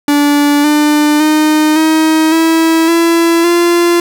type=tone with pitch steps; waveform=45% pulse; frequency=290 / 298.5 / 307.2 / 316.2 / 325.5 / 335.1 / 344.9 Hz; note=D4 / D4 / D#4 / D#4 / E4 / E4 / F4; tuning=-22 / +28 / -22 / +28 / -22 / +29 / -22 cents; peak=-7 dBFS; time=0.08-4 s; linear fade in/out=2 ms; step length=560 ms; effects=none